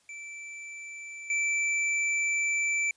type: tone with level steps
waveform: square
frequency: 2329 Hz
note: D7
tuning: 15 cents flat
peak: -40 / -26 dBFS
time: 0.09-2.91 s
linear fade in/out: 2 ms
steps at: 1.3 s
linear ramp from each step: 2 ms
effects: white hiss -66 dBFS RMS until 2.96 s + resampled to 22050 Hz